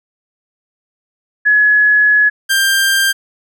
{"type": "tone pair in turn", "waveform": ["sine", "sawtooth"], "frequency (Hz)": [1693, 1586.9], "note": ["G#6", "G6"], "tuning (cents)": [33, 21], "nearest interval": "minor second", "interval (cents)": 112, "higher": "first", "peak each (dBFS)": -7, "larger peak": "neither", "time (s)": [[1.45, 2.3], [2.49, 3.13]], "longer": "first", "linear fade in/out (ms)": 20, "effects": []}